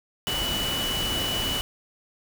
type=tone in noise; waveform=sine; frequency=2960 Hz; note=F#7; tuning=in tune; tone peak=-27 dBFS; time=0.27-1.61 s; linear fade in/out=0 ms; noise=pink; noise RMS=-30 dBFS; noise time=0.27-1.61 s; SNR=0 dB; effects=none